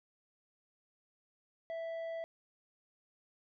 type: tone with tanh clipping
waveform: sine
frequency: 659.3 Hz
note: E5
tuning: in tune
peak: -39 dBFS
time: 1.7-2.24 s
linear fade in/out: 0 ms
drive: 7 dB
effects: none